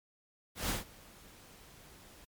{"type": "noise with ADSR envelope", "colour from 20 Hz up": "pink", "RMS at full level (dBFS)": -32, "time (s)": [0.55, 2.25], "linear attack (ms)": 140, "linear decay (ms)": 150, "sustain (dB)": -24, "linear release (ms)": 9, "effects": ["MP3 96 kbps"]}